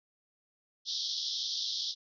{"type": "band-pass noise", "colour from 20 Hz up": "pink", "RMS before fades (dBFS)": -35, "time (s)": [0.85, 1.95], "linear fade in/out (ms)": 50, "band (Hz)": [3300, 5700], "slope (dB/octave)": 96, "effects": []}